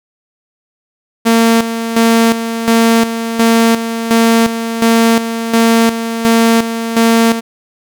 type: tone with tremolo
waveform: sawtooth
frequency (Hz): 228.5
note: A#3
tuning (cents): -34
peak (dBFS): -3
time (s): 1.25-7.41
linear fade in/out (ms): 20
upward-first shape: square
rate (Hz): 1.4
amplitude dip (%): 65
effects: none